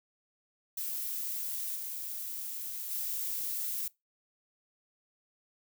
violet noise with level steps, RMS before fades -36 / -39 / -35 dBFS, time 0.77-3.88 s, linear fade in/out 5 ms, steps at 1.75 / 2.9 s, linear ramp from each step 20 ms, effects noise-tail reverb RT60 0.2 s tail -22 dB re dry

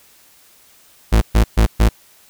40% pulse tone bursts, 55 Hz, A1, in tune, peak -8 dBFS, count 4, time 1.12-1.89 s, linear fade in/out 10 ms, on 95 ms, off 130 ms, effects white hiss -50 dBFS RMS until 2.29 s

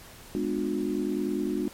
sine chord, G# diminished seventh, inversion none, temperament just, 207.7 / 249.2 / 299 / 358.8 Hz, G#3 / B3 / D4 / F4, 0 / +16 / +31 / +47 cents, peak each -32 / -33 / -30 / -31 dBFS, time 0.35-1.68 s, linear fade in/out 0 ms, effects pink hiss -48 dBFS RMS until 1.73 s + MP3 64 kbps

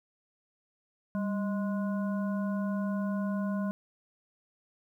harmonic tone with a mistuned harmonic, 208.4 Hz, G#3, 6 cents sharp, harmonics 1 / 3 / 5 / 7, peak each -29 / -39 / -43 / -46 dBFS, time 1.15-3.71 s, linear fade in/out 0 ms, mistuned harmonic 1, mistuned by -91 cents, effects 11-bit

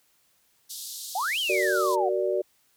pink band-pass noise, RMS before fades -38 dBFS, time 0.69-1.96 s, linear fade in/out 20 ms, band 3700 to 15000 Hz, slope 48 dB/octave
sine exponential two-way sweep, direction up then down, 698.5 to 3254 to 698.5 Hz, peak -25 dBFS, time 1.15-2.09 s, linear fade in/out 5 ms, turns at 1.39 s
sine chord, Gb augmented, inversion none, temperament equal with one note detuned, 374.7 / 466.2 / 587.3 Hz, Gb4 / Bb4 / D5, +22 / 0 / 0 cents, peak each -26 / -30 / -27 dBFS, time 1.49-2.42 s, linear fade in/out 10 ms
effects white hiss -66 dBFS RMS until 2.76 s

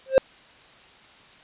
triangle tone with exponential growth, 530 Hz, C5, 22 cents sharp, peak -6 dBFS, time 0.06-0.18 s, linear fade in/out 0 ms, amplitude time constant 24 ms, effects white hiss -51 dBFS RMS until 1.43 s + resampled to 8000 Hz

